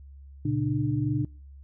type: tone cluster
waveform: sine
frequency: 116 / 138.5 / 299.5 Hz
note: A#2 / C#3 / D4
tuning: -8 / -1 / +34 cents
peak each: -28 dBFS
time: 0.45-1.25 s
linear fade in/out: 5 ms
effects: noise-tail reverb RT60 0.4 s tail -26 dB re dry + added 69 Hz sine -44 dBFS peak until 1.63 s